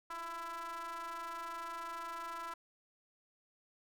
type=ring-modulated tone; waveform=square; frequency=165.3 Hz; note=E3; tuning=5 cents sharp; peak=-39 dBFS; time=0.1-2.54 s; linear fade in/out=5 ms; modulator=1170 Hz; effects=none